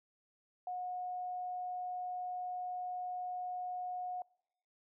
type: tone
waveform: sine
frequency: 726 Hz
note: F#5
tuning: 33 cents flat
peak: -37 dBFS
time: 0.67-4.22 s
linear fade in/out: 2 ms
effects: noise-tail reverb RT60 0.8 s tail -25 dB re dry